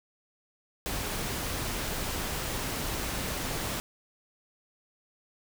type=noise; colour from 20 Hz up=pink; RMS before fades=-33 dBFS; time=0.86-3.8 s; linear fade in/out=0 ms; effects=none